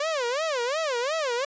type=tone with vibrato; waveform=sawtooth; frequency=554.4 Hz; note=C#5; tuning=in tune; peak=-21 dBFS; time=0-1.45 s; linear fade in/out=5 ms; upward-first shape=sine; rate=2.8 Hz; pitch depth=280 cents each way; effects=resampled to 16000 Hz